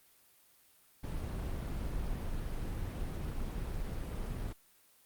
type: noise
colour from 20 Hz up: brown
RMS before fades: -37 dBFS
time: 1.03-4.53 s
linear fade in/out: 10 ms
effects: white hiss -65 dBFS RMS until 5.05 s + Opus 32 kbps